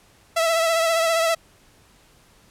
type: tone with vibrato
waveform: sawtooth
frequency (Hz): 659.3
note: E5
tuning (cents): 0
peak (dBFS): -14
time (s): 0.36-1.35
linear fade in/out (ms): 10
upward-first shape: triangle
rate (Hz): 15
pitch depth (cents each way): 43
effects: pink hiss -55 dBFS RMS until 2.5 s + low-pass 12000 Hz 12 dB/octave